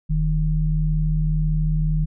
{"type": "tone pair together", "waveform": "sine", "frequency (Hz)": [40.93, 155.5], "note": ["E1", "D#3"], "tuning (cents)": [-12, -1], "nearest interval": "octave + major seventh", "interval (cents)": 2311, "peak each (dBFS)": -20, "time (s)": [0.09, 2.06], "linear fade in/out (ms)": 20, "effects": []}